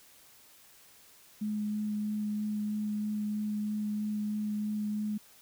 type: tone with vibrato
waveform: sine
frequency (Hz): 210.6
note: G#3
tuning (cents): +24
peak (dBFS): -30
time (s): 1.41-5.18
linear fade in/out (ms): 10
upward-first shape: sine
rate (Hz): 3.1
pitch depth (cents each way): 9
effects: white hiss -58 dBFS RMS until 5.41 s